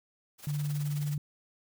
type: noise with tremolo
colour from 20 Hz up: white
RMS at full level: -44 dBFS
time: 0.38-1.18 s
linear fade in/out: 50 ms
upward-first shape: sine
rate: 19 Hz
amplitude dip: 70%
type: tone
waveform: sine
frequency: 146.83 Hz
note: D3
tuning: in tune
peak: -29 dBFS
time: 0.47-1.18 s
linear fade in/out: 2 ms
effects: none